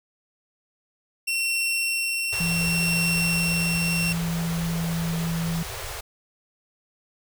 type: tone with tremolo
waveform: sawtooth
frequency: 2719 Hz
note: F7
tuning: 47 cents flat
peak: -19 dBFS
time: 1.27-4.13 s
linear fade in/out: 10 ms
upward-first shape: sine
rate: 0.69 Hz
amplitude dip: 25%
type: band-stop noise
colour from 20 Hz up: pink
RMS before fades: -34 dBFS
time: 2.32-6.01 s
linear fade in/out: 10 ms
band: 130 to 370 Hz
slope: 96 dB/octave
type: tone with pitch glide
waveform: sine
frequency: 168.2 to 166.17 Hz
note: E3 to E3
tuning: +35 to +14 cents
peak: -24 dBFS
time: 2.4-5.63 s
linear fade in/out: 5 ms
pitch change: -21 cents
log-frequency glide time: 3.76-5.09 s
effects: none